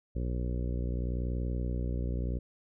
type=harmonic tone; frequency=60.8 Hz; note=B1; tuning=26 cents flat; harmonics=1 / 2 / 3 / 4 / 5 / 6 / 7 / 8 / 9; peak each=-31 / -37 / -41 / -43 / -45 / -47 / -48 / -49 / -50 dBFS; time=0.15-2.39 s; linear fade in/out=10 ms; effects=none